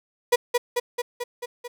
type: tone with echo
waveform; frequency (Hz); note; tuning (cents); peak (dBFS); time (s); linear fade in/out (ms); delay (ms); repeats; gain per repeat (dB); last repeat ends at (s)
35% pulse; 485.4; B4; -30; -13; 0.32-0.36; 10; 220; 6; -3; 1.68
effects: none